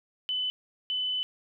sine tone pair in turn, 3011 / 3011 Hz, F#7 / F#7, +30 / +30 cents, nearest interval unison, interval 0 cents, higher neither, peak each -27 dBFS, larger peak neither, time 0.29-0.5 / 0.9-1.23 s, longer second, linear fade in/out 0 ms, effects none

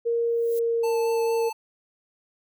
sine tone with pitch glide, 466.9 to 459.9 Hz, A#4 to A#4, +3 to -23 cents, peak -21 dBFS, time 0.05-1.5 s, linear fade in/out 20 ms, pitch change -26 cents, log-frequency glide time 0.24-1.17 s
violet noise with exponential growth, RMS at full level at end -38 dBFS, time 0.24-0.59 s, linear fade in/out 0 ms, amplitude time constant 74 ms
square tone with vibrato, 880 Hz, A5, in tune, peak -31 dBFS, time 0.83-1.53 s, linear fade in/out 10 ms, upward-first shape sine, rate 4.4 Hz, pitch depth 13 cents each way
effects none

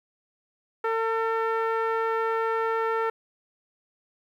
sawtooth tone with low-pass filter, 450.7 Hz, A4, 42 cents sharp, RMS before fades -26 dBFS, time 0.84-3.1 s, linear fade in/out 5 ms, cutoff 1500 Hz, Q 2.2, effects 10-bit

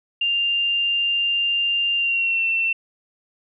sine tone with pitch glide, 2794 to 2694 Hz, F7 to E7, 0 to +37 cents, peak -18 dBFS, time 0.21-2.73 s, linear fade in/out 5 ms, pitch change -63 cents, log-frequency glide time 1.96-2.44 s, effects none

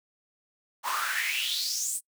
pink noise with high-pass filter sweep, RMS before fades -30 dBFS, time 0.83-2.01 s, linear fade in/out 50 ms, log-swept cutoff 910 to 9200 Hz, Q 6.3, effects noise-tail reverb RT60 0.1 s tail -25 dB re dry

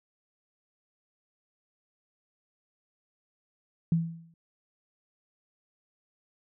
sine tone with exponential decay, 165.7 Hz, E3, 9 cents sharp, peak -19 dBFS, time 3.92-4.34 s, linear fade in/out 2 ms, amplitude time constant 90 ms, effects none

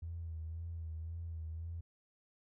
triangle tone with vibrato, 82 Hz, E2, 9 cents flat, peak -36 dBFS, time 0.02-1.81 s, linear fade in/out 10 ms, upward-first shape sine, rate 1.9 Hz, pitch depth 46 cents each way, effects tanh soft clip ceiling -38 dBFS

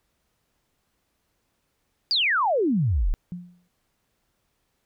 sine exponential sweep, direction down, 4923 to 30.89 Hz, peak -19 dBFS, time 2.11-3.14 s, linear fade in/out 0 ms
sine tone with exponential decay, 177 Hz, F3, 23 cents sharp, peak -28 dBFS, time 3.32-3.68 s, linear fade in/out 0 ms, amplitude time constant 78 ms
effects pink hiss -73 dBFS RMS until 4.85 s

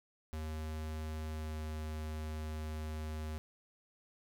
square tone with pitch glide, 78.1 to 77.61 Hz, D#2 to D#2, +7 to -4 cents, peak -39 dBFS, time 0.33-3.38 s, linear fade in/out 0 ms, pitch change -11 cents, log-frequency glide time 1.31-1.57 s, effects none

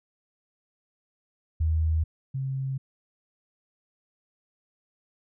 sine tone pair in turn, 79.6 / 133.87 Hz, D#2 / C3, +40 / +40 cents, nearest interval major sixth, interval 900 cents, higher second, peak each -21 / -27 dBFS, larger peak first, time 1.6-2.04 / 2.34-2.78 s, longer neither, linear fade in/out 10 ms, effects none

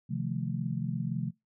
sine chord, F dominant seventh, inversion second, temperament just, 130.96 / 157.15 / 174.61 / 218.3 Hz, C3 / Eb3 / F3 / A3, +2 / +18 / 0 / -13 cents, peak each -34 / -36 / -35 / -37 dBFS, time 0.09-1.31 s, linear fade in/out 20 ms, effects noise-tail reverb RT60 0.2 s tail -25 dB re dry

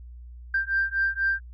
sine beating tone pair, 1576 / 1580.1 Hz, G6 / G6, +9 / +13 cents, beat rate 4.1 Hz, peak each -25 dBFS, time 0.54-1.4 s, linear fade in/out 5 ms, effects tanh soft clip ceiling -15 dBFS + added 60 Hz sine -40 dBFS peak until 1.53 s

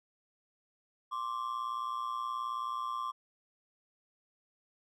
triangle ring-modulated tone, 1108.7 Hz, C#6, in tune, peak -29 dBFS, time 1.11-3.12 s, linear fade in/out 20 ms, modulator 59.4 Hz, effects none

